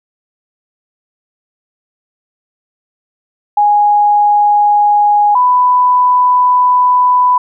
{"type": "tone pair in turn", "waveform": "sine", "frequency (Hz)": [828, 994.8], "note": ["G#5", "B5"], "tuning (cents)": [-5, 12], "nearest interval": "minor third", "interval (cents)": 317, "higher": "second", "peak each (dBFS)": -6, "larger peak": "neither", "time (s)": [[3.57, 5.35], [5.35, 7.38]], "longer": "second", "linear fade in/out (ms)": 5, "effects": []}